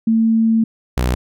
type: tone pair in turn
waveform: sine / sawtooth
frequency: 224.6 / 62.27 Hz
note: A3 / B1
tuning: +36 / +15 cents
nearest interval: octave + minor seventh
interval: 2221 cents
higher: first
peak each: -11 dBFS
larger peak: neither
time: 0.07-0.64 / 0.97-1.15 s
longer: first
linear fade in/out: 5 ms
effects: none